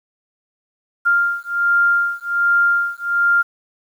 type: beating tone pair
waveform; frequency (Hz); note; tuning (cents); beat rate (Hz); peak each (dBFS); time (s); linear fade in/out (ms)
sine; 1396.9 / 1398.2; F6 / F6; 0 / +2; 1.3; -17; 1.05-3.43; 20
effects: 8-bit